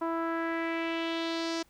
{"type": "tone with low-pass filter sweep", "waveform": "sawtooth", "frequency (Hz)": 330.4, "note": "E4", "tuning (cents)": 4, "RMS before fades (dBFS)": -32, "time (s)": [0.01, 1.63], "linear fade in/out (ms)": 10, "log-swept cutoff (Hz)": [1100, 5600], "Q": 2.6, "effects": ["pink hiss -65 dBFS RMS until 1.69 s"]}